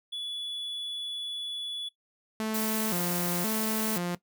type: tone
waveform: triangle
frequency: 3422 Hz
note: A7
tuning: 49 cents flat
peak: -32 dBFS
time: 0.12-1.89 s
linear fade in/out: 10 ms
type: tone with vibrato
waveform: sawtooth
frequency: 196 Hz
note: G3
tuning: in tune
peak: -25 dBFS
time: 2.4-4.15 s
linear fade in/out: 0 ms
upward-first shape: square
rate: 0.96 Hz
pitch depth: 190 cents each way
type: noise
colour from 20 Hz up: blue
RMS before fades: -33 dBFS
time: 2.54-3.98 s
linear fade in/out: 5 ms
effects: noise-tail reverb RT60 0.1 s tail -17 dB re dry